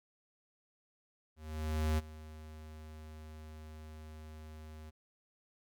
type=tone with ADSR envelope; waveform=square; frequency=77.78 Hz; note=D#2; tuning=in tune; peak=-29 dBFS; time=1.36-4.91 s; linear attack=620 ms; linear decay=26 ms; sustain=-19 dB; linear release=22 ms; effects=none